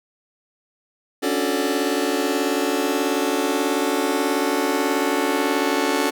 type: chord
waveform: sawtooth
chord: D major seventh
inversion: third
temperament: just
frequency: 275.3 / 293.7 / 367.1 / 440.5 Hz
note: C#4 / D4 / F#4 / A4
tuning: -12 / 0 / -14 / +2 cents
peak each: -21 dBFS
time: 1.22-6.11 s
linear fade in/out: 20 ms
effects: none